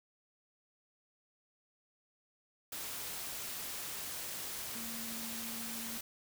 sine tone in noise, 228.6 Hz, A#3, 34 cents flat, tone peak -46 dBFS, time 4.75-5.98 s, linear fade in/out 5 ms, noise white, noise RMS -42 dBFS, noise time 2.72-6.01 s, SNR -7 dB, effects none

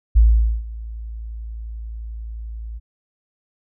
sine tone with ADSR envelope, 55.7 Hz, A1, 22 cents sharp, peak -7 dBFS, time 0.15-2.8 s, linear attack 18 ms, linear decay 460 ms, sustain -21 dB, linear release 29 ms, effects none

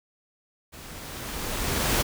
pink noise with level ramp, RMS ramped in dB -44 to -22 dBFS, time 0.72-2.03 s, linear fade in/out 20 ms, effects none

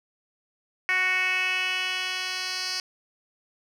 10% pulse tone with band-pass filter sweep, 370 Hz, F#4, in tune, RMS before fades -27 dBFS, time 0.89-2.8 s, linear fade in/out 0 ms, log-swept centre 2100 to 4500 Hz, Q 3.9, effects 9-bit

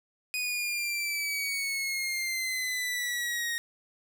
sawtooth exponential sweep, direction down, 2489 to 1864.7 Hz, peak -26 dBFS, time 0.34-3.58 s, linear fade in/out 0 ms, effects none

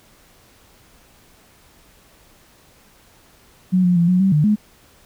sine tone with pitch steps, 184.1 / 178.3 / 170.9 / 181.9 / 192.7 / 150 / 210.7 Hz, F#3 / F3 / F3 / F#3 / G3 / D3 / G#3, -8 / +36 / -37 / -29 / -29 / +37 / +25 cents, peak -12 dBFS, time 3.72-4.56 s, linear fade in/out 20 ms, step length 120 ms, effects pink hiss -52 dBFS RMS until 5.05 s

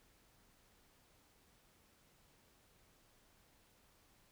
silence, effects pink hiss -70 dBFS RMS until 4.31 s

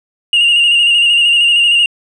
sine tone with vibrato, 2823 Hz, F7, 18 cents sharp, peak -5 dBFS, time 0.33-1.86 s, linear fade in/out 2 ms, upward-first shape square, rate 13 Hz, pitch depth 29 cents each way, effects tanh soft clip ceiling -5 dBFS

